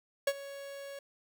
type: tone with ADSR envelope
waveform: 45% pulse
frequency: 557 Hz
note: C#5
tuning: 8 cents sharp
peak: -24 dBFS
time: 0.27-0.99 s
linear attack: 5 ms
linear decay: 50 ms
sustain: -18 dB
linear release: 3 ms
effects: none